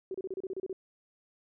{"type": "tone bursts", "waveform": "sine", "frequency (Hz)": 378.8, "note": "F#4", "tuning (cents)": 41, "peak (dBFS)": -33, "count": 10, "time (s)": [0.11, 0.729], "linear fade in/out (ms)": 2, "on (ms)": 34, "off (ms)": 31, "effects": []}